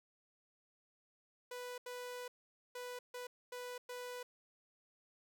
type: tone bursts at uneven times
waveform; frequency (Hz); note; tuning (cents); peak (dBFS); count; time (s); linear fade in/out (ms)
sawtooth; 493.9; B4; 0; -40; 6; 1.51-1.78 / 1.86-2.28 / 2.75-2.99 / 3.14-3.27 / 3.52-3.78 / 3.89-4.23; 5
effects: none